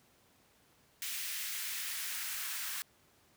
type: noise with high-pass filter sweep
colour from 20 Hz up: white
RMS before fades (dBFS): -39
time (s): 1.02-2.82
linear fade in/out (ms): 0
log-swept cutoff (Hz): 2200 to 1400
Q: 1.5
effects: pink hiss -67 dBFS RMS until 3.36 s + high-pass 80 Hz 12 dB/octave